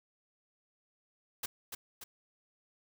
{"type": "noise with echo", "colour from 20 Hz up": "white", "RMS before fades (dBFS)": -37, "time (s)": [1.43, 1.46], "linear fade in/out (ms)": 5, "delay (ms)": 290, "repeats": 2, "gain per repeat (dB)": -5, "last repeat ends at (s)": 2.04, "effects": []}